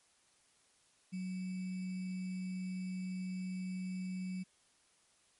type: tone with sample-and-hold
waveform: sine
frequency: 185 Hz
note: F#3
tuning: in tune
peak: -37 dBFS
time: 1.12-4.44 s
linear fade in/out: 20 ms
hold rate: 2450 Hz
effects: white hiss -70 dBFS RMS until 5.39 s + MP3 48 kbps